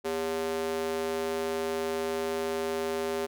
square tone with high-pass filter, 80.5 Hz, E2, 41 cents flat, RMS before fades -31 dBFS, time 0.04-3.27 s, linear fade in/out 20 ms, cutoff 400 Hz, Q 2.5, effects none

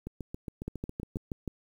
two click trains, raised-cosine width 3 ms, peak -24 / -21 dBFS, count 9 / 6, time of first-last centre 0.07-1.169 / 0.68-1.477 s, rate 7.28 / 6.27 Hz, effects 9-bit

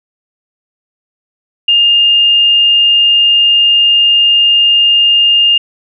sine tone, 2820 Hz, F7, 16 cents sharp, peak -5 dBFS, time 1.68-5.58 s, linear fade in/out 5 ms, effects none

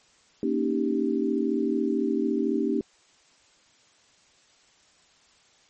sine chord, Eb dominant seventh, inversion second, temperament equal, 233.1 / 277.2 / 311.1 / 392 Hz, Bb3 / Db4 / Eb4 / G4, 0 / 0 / 0 / 0 cents, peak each -28 dBFS, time 0.43-2.81 s, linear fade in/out 2 ms, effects white hiss -60 dBFS RMS until 5.69 s + MP3 32 kbps

